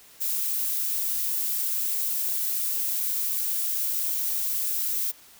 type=noise; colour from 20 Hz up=violet; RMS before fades=-27 dBFS; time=0.2-5.12 s; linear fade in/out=20 ms; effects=white hiss -52 dBFS RMS until 5.39 s